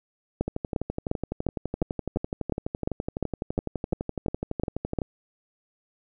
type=two click trains; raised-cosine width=2 ms; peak=-15 / -11 dBFS; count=55 / 14; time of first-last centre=0.48-5.018 / 0.41-4.987 s; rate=11.9 / 2.84 Hz; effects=none